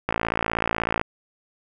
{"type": "click train", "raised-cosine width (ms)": 0.5, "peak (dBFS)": -7, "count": 53, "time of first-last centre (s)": [0.09, 1.014], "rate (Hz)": 56.3, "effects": []}